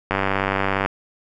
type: click train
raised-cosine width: 0.5 ms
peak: -5 dBFS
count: 74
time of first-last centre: 0.11-0.86 s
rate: 97.3 Hz
effects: none